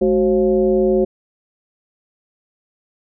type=tone with frequency modulation; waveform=sine; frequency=373.4 Hz; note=F#4; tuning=16 cents sharp; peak=-12 dBFS; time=0.01-1.05 s; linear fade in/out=10 ms; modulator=161 Hz; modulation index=1; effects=none